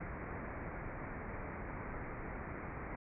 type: low-pass noise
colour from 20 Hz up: pink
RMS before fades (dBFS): -44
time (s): 0-2.96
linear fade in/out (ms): 10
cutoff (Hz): 2300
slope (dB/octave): 96
effects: none